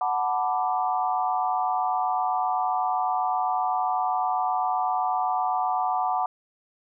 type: chord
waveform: sine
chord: B minor seventh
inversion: second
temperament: equal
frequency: 740 / 880 / 987.8 / 1174.7 Hz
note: F#5 / A5 / B5 / D6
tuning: 0 / 0 / 0 / 0 cents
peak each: -25 / -29 / -30 / -30 dBFS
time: 0.01-6.26 s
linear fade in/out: 2 ms
effects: none